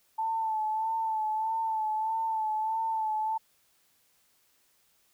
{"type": "tone with vibrato", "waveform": "sine", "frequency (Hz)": 880, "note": "A5", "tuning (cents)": 0, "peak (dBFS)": -27, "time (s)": [0.18, 3.38], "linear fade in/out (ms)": 10, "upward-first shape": "sine", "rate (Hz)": 1.6, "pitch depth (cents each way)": 36, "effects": ["white hiss -68 dBFS RMS until 5.13 s"]}